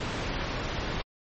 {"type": "low-pass noise", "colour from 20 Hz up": "pink", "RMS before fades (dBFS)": -32, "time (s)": [0, 1.02], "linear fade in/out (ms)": 10, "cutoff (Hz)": 3800, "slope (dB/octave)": 12, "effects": ["MP3 32 kbps"]}